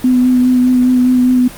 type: tone with vibrato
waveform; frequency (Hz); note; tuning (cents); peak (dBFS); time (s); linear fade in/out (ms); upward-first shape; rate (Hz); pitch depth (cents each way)
sine; 251.4; B3; +31; -7; 0.04-1.48; 5; sine; 4.9; 18
effects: pink hiss -32 dBFS RMS until 1.57 s + Opus 24 kbps